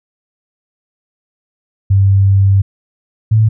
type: tone pair in turn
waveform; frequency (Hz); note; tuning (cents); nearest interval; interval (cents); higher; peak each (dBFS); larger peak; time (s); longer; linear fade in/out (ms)
sine; 97.9 / 109.6; G2 / A2; -2 / -6; major second; 196; second; -6; neither; 1.9-2.62 / 3.31-3.49; first; 10
effects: none